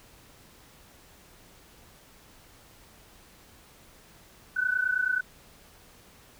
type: tone pair together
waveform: sine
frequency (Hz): 1484.6 / 1514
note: F#6 / F#6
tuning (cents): +5 / +39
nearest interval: unison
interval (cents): 34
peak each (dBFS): -27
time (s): 4.56-5.21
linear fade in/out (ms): 10
effects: pink hiss -55 dBFS RMS until 6.39 s